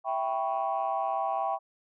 sine chord, C# half-diminished seventh, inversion first, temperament equal, 659.3 / 784 / 987.8 / 1108.7 Hz, E5 / G5 / B5 / C#6, 0 / 0 / 0 / 0 cents, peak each -32 / -29 / -35 / -34 dBFS, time 0.04-1.59 s, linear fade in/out 50 ms, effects tanh soft clip ceiling -19 dBFS

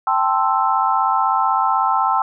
sine chord, A minor seventh, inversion third, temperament equal, 784 / 880 / 1046.5 / 1318.5 Hz, G5 / A5 / C6 / E6, 0 / 0 / 0 / 0 cents, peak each -20 dBFS, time 0.07-2.22 s, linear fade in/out 2 ms, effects none

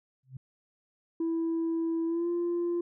sine tone with exponential growth, 130.81 Hz, C3, in tune, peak -35 dBFS, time 0.23-0.37 s, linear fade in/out 5 ms, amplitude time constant 29 ms
sine tone with pitch glide, 329.6 to 345.8 Hz, E4 to F4, 0 to -17 cents, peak -25 dBFS, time 1.2-2.81 s, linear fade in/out 5 ms, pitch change +83 cents, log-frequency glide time 2.06-2.29 s
effects tanh soft clip ceiling -25 dBFS

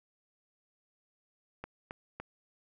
clicks, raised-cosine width 0.5 ms, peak -25 dBFS, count 3, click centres 1.64 / 1.909 / 2.2 s, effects none

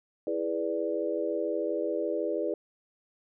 sine chord, E dominant seventh, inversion none, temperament equal, 329.6 / 415.3 / 493.9 / 587.3 Hz, E4 / G#4 / B4 / D5, 0 / 0 / 0 / 0 cents, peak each -33 dBFS, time 0.27-2.54 s, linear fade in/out 2 ms, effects none

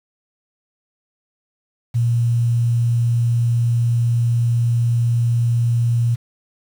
sine tone, 118 Hz, A#2, 22 cents sharp, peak -14 dBFS, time 1.94-6.16 s, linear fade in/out 20 ms, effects 7-bit

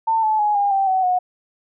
sine tone with pitch steps, 897 / 866.4 / 836.9 / 808.4 / 780.9 / 754.3 / 728.6 Hz, A5 / A5 / G#5 / G#5 / G5 / F#5 / F#5, +33 / -27 / +13 / -47 / -7 / +33 / -27 cents, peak -15 dBFS, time 0.07-1.19 s, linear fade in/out 10 ms, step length 160 ms, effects none

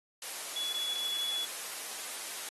sine tone in noise, 3400 Hz, G#7, 40 cents sharp, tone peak -32 dBFS, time 0.56-1.45 s, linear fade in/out 2 ms, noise white, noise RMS -40 dBFS, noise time 0.22-2.49 s, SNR +5 dB, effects high-pass 400 Hz 12 dB/octave + AAC 32 kbps

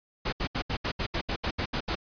pink noise bursts, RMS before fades -29 dBFS, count 12, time 0.25-1.954 s, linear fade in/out 10 ms, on 76 ms, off 72 ms, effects resampled to 11025 Hz

